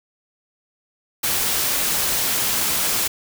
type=noise; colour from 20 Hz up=white; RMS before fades=-21 dBFS; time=1.23-3.08 s; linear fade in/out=10 ms; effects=none